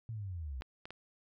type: linear sweep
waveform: sine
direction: down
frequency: 116.54 to 59.8 Hz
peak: -38 dBFS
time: 0.09-0.61 s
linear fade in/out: 0 ms
type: clicks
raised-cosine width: 0.3 ms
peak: -29 dBFS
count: 3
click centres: 0.621 / 0.855 / 0.906 s
effects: none